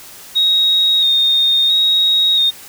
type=tone with vibrato; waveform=sine; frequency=3729 Hz; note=A#7; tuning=in tune; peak=-10 dBFS; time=0.35-2.51 s; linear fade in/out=20 ms; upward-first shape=square; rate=0.74 Hz; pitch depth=22 cents each way; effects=white hiss -37 dBFS RMS until 2.68 s